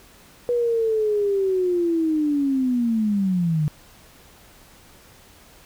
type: linear sweep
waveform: sine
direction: down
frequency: 487.3 to 146.6 Hz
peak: -18 dBFS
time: 0.49-3.68 s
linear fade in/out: 0 ms
effects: pink hiss -50 dBFS RMS until 5.65 s